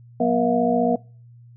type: tone cluster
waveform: sine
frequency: 187.4 / 242.4 / 475.9 / 659 / 714 Hz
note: F#3 / B3 / A#4 / E5 / F5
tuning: +22 / -32 / +36 / -1 / +38 cents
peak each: -28 / -21 / -23 / -23 / -24 dBFS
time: 0.2-0.96 s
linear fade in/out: 5 ms
effects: noise-tail reverb RT60 0.4 s tail -25 dB re dry + added 119 Hz sine -44 dBFS peak until 1.56 s